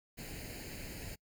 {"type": "noise with comb filter", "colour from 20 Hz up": "pink", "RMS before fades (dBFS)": -45, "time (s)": [0.17, 1.16], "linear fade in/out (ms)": 20, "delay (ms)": 0.43, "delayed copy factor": 0.75, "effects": ["noise-tail reverb RT60 0.1 s tail -26 dB re dry"]}